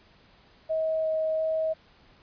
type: tone with pitch steps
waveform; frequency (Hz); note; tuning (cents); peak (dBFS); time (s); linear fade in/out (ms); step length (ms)
sine; 637 / 633 / 637; D#5 / D#5 / D#5; +41 / +30 / +41; -24; 0.69-1.74; 20; 350
effects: pink hiss -58 dBFS RMS until 2.22 s + resampled to 11025 Hz